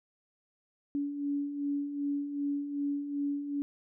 sine beating tone pair, 283.2 / 285.8 Hz, C#4 / D4, +37 / -47 cents, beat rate 2.6 Hz, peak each -39 / -31 dBFS, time 0.95-3.62 s, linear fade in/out 0 ms, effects none

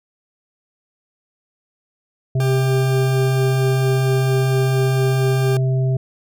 harmonic tone, 130.81 Hz, C3, in tune, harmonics 1 / 3 / 5, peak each -15 / -28 / -31 dBFS, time 2.35-5.97 s, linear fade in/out 5 ms
40% pulse tone, 396.8 Hz, G4, 21 cents sharp, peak -20 dBFS, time 2.4-5.57 s, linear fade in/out 2 ms
effects none

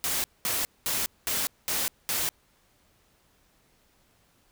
white noise bursts, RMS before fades -28 dBFS, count 6, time 0.04-2.29 s, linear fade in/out 0 ms, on 200 ms, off 210 ms, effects pink hiss -65 dBFS RMS until 4.51 s

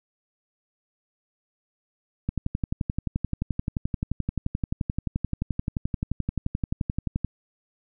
click train, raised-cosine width 5 ms, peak -13 dBFS, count 58, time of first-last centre 2.29-7.247 s, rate 11.5 Hz, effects none

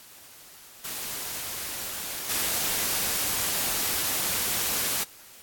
white noise with level steps, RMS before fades -34 / -27 dBFS, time 0.84-5.04 s, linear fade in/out 10 ms, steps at 2.29 s, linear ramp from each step 10 ms, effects white hiss -49 dBFS RMS until 5.42 s + AAC 64 kbps

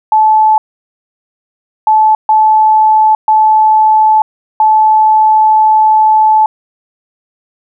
sine tone bursts at uneven times, 867 Hz, A5, 26 cents flat, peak -4 dBFS, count 5, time 0.12-0.58 / 1.87-2.15 / 2.29-3.15 / 3.28-4.22 / 4.6-6.46 s, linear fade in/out 2 ms, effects none

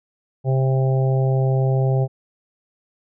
harmonic tone, 132.3 Hz, C3, 20 cents sharp, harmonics 1 / 3 / 4 / 5 / 6, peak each -16 / -26 / -28 / -30 / -32 dBFS, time 0.44-2.08 s, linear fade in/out 50 ms, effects none

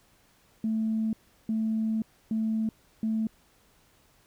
sine tone bursts at uneven times, 220.6 Hz, A3, 5 cents sharp, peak -24 dBFS, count 4, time 0.64-1.13 / 1.49-2.02 / 2.31-2.69 / 3.03-3.27 s, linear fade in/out 2 ms, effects tanh soft clip ceiling -20 dBFS + pink hiss -63 dBFS RMS until 4.26 s

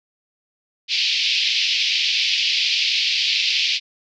pink band-pass noise, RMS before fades -20 dBFS, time 0.88-3.8 s, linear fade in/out 50 ms, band 2400 to 5100 Hz, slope 48 dB/octave, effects none

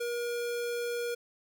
square tone, 477.1 Hz, A#4, 40 cents sharp, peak -32 dBFS, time 0-1.15 s, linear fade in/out 10 ms, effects none

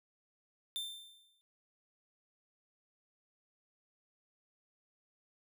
45% pulse tone with exponential decay, 3574 Hz, A7, 26 cents sharp, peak -35 dBFS, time 0.76-1.41 s, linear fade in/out 0 ms, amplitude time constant 140 ms, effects none

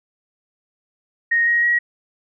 sine tone with pitch steps, 1864.7 / 1885.3 / 1906.1 Hz, A#6 / A#6 / A#6, 0 / +19 / +38 cents, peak -14 dBFS, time 1.31-1.79 s, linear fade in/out 10 ms, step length 160 ms, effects none

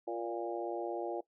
harmonic tone with a mistuned harmonic, 116.54 Hz, A#2, in tune, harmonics 3 / 4 / 5 / 6 / 7, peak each -38 / -42 / -41 / -43 / -43 dBFS, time 0.07-1.21 s, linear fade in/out 10 ms, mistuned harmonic 4, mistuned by +23 cents, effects noise-tail reverb RT60 0.1 s tail -19 dB re dry

